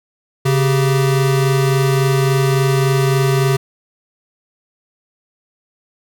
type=tone pair together; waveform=square; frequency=137.32 / 388.4 Hz; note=C#3 / G4; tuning=-16 / -16 cents; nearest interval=octave + tritone; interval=1800 cents; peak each=-14 / -19 dBFS; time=0.45-3.57 s; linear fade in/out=10 ms; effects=none